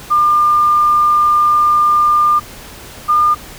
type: tone pair in turn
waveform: sine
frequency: 1200 / 1208.3 Hz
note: D6 / D6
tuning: +37 / +49 cents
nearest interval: unison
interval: 12 cents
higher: second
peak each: -8 dBFS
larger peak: neither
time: 0.1-2.4 / 3.08-3.35 s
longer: first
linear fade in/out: 20 ms
effects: pink hiss -34 dBFS RMS until 3.58 s